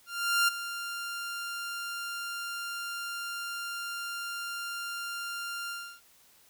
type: tone with ADSR envelope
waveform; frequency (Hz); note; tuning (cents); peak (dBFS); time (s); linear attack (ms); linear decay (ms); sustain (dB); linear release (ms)
sawtooth; 1394; F6; -4; -18; 0.06-6.01; 420; 13; -13; 310
effects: white hiss -61 dBFS RMS until 6.49 s